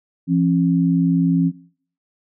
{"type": "tone pair together", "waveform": "sine", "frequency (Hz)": [170, 269.9], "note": ["F3", "C#4"], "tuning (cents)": [-46, -46], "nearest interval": "minor sixth", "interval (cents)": 800, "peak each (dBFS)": [-16, -17], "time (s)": [0.27, 1.52], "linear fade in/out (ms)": 50, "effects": ["noise-tail reverb RT60 0.5 s tail -18 dB re dry"]}